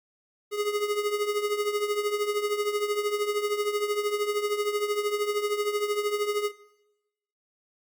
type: tone with tremolo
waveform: square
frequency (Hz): 415.3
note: G#4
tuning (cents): 0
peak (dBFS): -23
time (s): 0.51-6.52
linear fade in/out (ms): 50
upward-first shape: triangle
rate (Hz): 13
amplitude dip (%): 75
effects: noise-tail reverb RT60 1.0 s tail -20 dB re dry + Opus 48 kbps